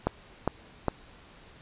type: click train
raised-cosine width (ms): 1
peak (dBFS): -10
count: 3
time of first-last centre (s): 0.07-0.883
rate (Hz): 2.46
effects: pink hiss -53 dBFS RMS until 1.61 s + resampled to 8000 Hz